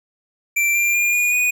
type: tone with pitch steps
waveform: square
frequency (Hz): 2349 / 2379 / 2409 / 2440 / 2471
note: D7 / D7 / D7 / D#7 / D#7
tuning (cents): 0 / +22 / +43 / -34 / -13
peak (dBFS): -16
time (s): 0.56-1.51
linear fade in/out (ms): 10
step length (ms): 190
effects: none